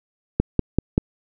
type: click train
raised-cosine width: 3 ms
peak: -3 dBFS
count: 4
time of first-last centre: 0.4-0.979 s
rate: 5.18 Hz
effects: none